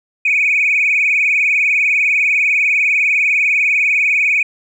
sine tone with vibrato, 2364 Hz, D7, 11 cents sharp, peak -10 dBFS, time 0.25-4.43 s, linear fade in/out 5 ms, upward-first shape sine, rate 20 Hz, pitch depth 120 cents each way, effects tanh soft clip ceiling -6 dBFS

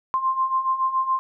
sine beating tone pair, 1046.5 / 1053.6 Hz, C6 / C6, 0 / +12 cents, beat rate 7.1 Hz, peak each -26 / -21 dBFS, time 0.14-1.19 s, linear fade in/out 0 ms, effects none

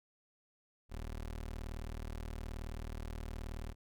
25% pulse tone, 38.89 Hz, D#1, in tune, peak -37 dBFS, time 0.89-3.75 s, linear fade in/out 50 ms, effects none

